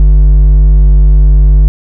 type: tone with hard clipping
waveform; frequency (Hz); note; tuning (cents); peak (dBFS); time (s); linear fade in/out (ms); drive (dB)
sine; 49.51; G1; +18; -3; 0-1.68; 0; 5
effects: none

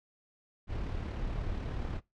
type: noise with amplitude modulation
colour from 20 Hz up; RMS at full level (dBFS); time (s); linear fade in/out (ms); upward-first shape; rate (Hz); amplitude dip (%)
brown; -34; 0.67-2.01; 50; sine; 36.6; 35
effects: noise-tail reverb RT60 0.2 s tail -21 dB re dry + low-pass 4000 Hz 12 dB/octave

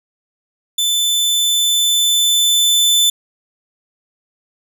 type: tone with level ramp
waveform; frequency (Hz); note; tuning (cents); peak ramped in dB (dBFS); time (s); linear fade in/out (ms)
sawtooth; 3520; A7; 0; -11 to -7; 0.78-3.1; 5
effects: none

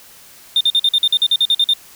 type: tone bursts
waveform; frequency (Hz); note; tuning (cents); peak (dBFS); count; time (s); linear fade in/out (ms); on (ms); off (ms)
triangle; 3623; A7; +50; -8; 13; 0.56-1.735; 2; 47; 47
effects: tanh soft clip ceiling -5 dBFS + white hiss -43 dBFS RMS until 1.95 s

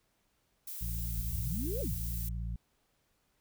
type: noise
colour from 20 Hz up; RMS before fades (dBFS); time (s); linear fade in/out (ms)
violet; -42; 0.67-2.29; 5
type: harmonic tone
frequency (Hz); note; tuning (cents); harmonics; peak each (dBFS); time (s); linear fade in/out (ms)
57.2; A#1; -32; 1 / 2 / 3; -35 / -41 / -45; 0.81-2.56; 5
type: exponential two-way sweep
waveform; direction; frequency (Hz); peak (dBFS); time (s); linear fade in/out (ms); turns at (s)
sine; up then down; 36.38 to 587.3 to 36.38; -36; 1.17-2; 10; 1.81
effects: pink hiss -75 dBFS RMS until 3.4 s

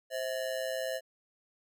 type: ring-modulated tone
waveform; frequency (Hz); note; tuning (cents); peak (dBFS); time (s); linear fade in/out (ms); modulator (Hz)
square; 587.3; D5; 0; -30; 0.1-1.01; 50; 60.5
effects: none

